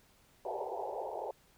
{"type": "band-pass noise", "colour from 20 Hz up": "white", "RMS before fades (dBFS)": -39, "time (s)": [0.45, 1.31], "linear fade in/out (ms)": 2, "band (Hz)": [370, 910], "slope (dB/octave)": 96, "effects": ["pink hiss -66 dBFS RMS until 1.57 s"]}